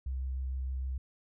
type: tone with vibrato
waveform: sine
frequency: 65.2 Hz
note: C2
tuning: 5 cents flat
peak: -32 dBFS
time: 0.06-0.98 s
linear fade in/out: 5 ms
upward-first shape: triangle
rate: 6.5 Hz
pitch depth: 17 cents each way
effects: none